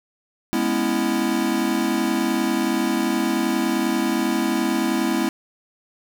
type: chord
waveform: square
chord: C# minor seventh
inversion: second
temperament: equal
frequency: 207.7 / 246.9 / 277.2 / 329.6 Hz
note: G#3 / B3 / C#4 / E4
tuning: 0 / 0 / 0 / 0 cents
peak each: -27 / -25 / -28 / -24 dBFS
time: 0.53-5.29 s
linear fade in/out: 0 ms
effects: none